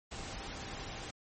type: tone in noise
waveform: sine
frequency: 787 Hz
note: G5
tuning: 7 cents sharp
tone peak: -54 dBFS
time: 0.11-1.11 s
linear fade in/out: 10 ms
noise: pink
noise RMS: -43 dBFS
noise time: 0.11-1.11 s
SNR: -14 dB
effects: MP3 32 kbps